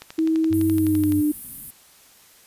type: click train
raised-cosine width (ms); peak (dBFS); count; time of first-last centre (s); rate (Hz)
0.2; -19; 14; 0.02-1.122; 11.8
type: tone with pitch glide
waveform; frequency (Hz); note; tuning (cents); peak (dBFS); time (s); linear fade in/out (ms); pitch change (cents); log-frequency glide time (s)
sine; 320.7 to 299.2; E4 to D4; -48 to +32; -17; 0.18-1.32; 10; -120; 0.7-1.16
type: tone with vibrato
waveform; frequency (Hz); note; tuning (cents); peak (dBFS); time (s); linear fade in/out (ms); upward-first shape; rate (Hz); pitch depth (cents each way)
sine; 96.9; G2; -20; -25; 0.5-1.22; 20; square; 5.5; 10
type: band-stop noise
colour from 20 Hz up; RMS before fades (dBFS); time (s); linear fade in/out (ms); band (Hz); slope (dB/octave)
white; -35; 0.53-1.71; 10; 290 to 9300; 48
effects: white hiss -52 dBFS RMS until 2.46 s + resampled to 32000 Hz